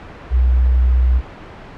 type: tone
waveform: sine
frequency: 62.6 Hz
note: B1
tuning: 24 cents sharp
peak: -10 dBFS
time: 0.3-1.22 s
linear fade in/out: 50 ms
effects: pink hiss -35 dBFS RMS until 1.77 s + low-pass 2000 Hz 12 dB/octave